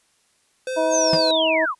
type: tone with vibrato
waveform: square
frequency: 512 Hz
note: C5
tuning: 38 cents flat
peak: -25 dBFS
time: 0.67-1.31 s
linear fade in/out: 2 ms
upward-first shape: triangle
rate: 4.5 Hz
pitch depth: 20 cents each way
type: harmonic tone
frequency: 320 Hz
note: D#4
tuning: 49 cents sharp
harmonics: 1 / 2 / 3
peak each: -26 / -19 / -26 dBFS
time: 0.76-1.66 s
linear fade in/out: 20 ms
type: linear sweep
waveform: sine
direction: down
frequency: 6645 to 934 Hz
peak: -20 dBFS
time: 0.9-1.75 s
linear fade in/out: 50 ms
type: tone with exponential decay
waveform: square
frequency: 164.2 Hz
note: E3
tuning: 6 cents flat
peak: -18 dBFS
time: 1.13-1.22 s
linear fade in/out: 2 ms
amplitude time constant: 19 ms
effects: white hiss -63 dBFS RMS until 1.79 s + resampled to 24000 Hz